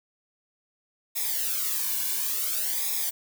blue noise with flanger, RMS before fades -28 dBFS, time 1.15-3.11 s, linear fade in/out 20 ms, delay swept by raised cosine 0.67 to 1.58 ms, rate 0.57 Hz, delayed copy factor -1, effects none

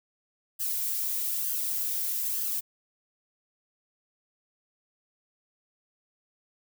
violet noise with flanger, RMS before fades -30 dBFS, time 0.59-2.61 s, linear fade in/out 20 ms, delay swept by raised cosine 0.63 to 2.63 ms, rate 1.1 Hz, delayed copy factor +0.5, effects none

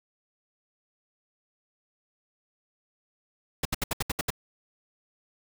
pink noise bursts, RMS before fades -27 dBFS, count 8, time 3.63-4.304 s, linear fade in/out 5 ms, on 23 ms, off 70 ms, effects none

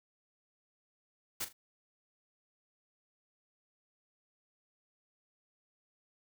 white noise with echo, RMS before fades -36 dBFS, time 1.4-1.45 s, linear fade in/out 10 ms, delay 40 ms, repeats 2, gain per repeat -12 dB, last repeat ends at 1.53 s, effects none

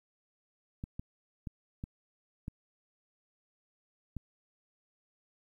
clicks, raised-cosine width 5 ms, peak -26 dBFS, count 6, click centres 0.839 / 0.995 / 1.472 / 1.839 / 2.481 / 4.167 s, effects 11-bit

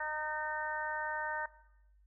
harmonic tone with a mistuned harmonic, 306.8 Hz, D#4, 24 cents flat, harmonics 2 / 3 / 4 / 5 / 6, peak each -44 / -39 / -47 / -40 / -40 dBFS, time 0-1.46 s, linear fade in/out 5 ms, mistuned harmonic 6, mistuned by -15 cents, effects noise-tail reverb RT60 0.8 s tail -17 dB re dry + added 50 Hz sine -62 dBFS peak until 2.06 s

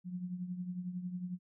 sine tone with tremolo, 180 Hz, F#3, 47 cents flat, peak -34 dBFS, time 0.04-1.39 s, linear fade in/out 50 ms, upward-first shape triangle, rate 11 Hz, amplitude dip 70%, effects none

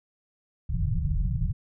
pink low-pass noise, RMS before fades -26 dBFS, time 0.69-1.53 s, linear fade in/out 10 ms, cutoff 170 Hz, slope 96 dB/octave, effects none

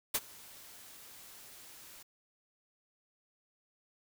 white noise with ADSR envelope, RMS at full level -29 dBFS, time 0.14-2.03 s, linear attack 8 ms, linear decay 46 ms, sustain -24 dB, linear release 8 ms, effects none

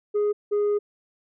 sine tone pair in turn, 415.3 / 413.2 Hz, G#4 / G#4, 0 / -9 cents, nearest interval unison, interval 9 cents, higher first, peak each -17 dBFS, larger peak neither, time 0.14-0.33 / 0.51-0.79 s, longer second, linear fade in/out 20 ms, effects tanh soft clip ceiling -19 dBFS

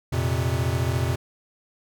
square chord, F suspended fourth, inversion none, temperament equal with one note detuned, 87 / 116.54 / 130.81 Hz, F2 / Bb2 / C3, -6 / 0 / 0 cents, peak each -27 dBFS, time 0.12-1.16 s, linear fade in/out 10 ms, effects none

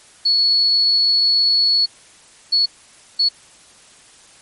sine tone bursts at uneven times, 4393 Hz, C#8, 16 cents flat, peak -12 dBFS, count 3, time 0.25-1.86 / 2.52-2.66 / 3.19-3.29 s, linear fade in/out 10 ms, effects white hiss -47 dBFS RMS until 4.41 s + MP3 48 kbps

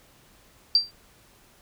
sine tone with exponential decay, 4699 Hz, D8, in tune, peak -12 dBFS, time 0.75-0.91 s, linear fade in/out 2 ms, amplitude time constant 34 ms, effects pink hiss -57 dBFS RMS until 1.61 s

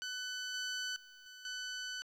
15% pulse tone with level steps, 1500 Hz, F#6, 23 cents sharp, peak -32 / -30 / -49 / -44 / -33 dBFS, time 0.02-2.02 s, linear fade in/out 0 ms, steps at 0.54 / 0.96 / 1.26 / 1.45 s, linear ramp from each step 2 ms, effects low-pass 8000 Hz 12 dB/octave + 11-bit

